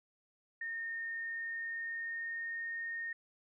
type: tone with pitch glide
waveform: sine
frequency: 1832 to 1842.6 Hz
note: A#6 to A#6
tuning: -31 to -21 cents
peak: -37 dBFS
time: 0.61-3.13 s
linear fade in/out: 5 ms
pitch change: +10 cents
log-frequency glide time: 1.17-2.65 s
effects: none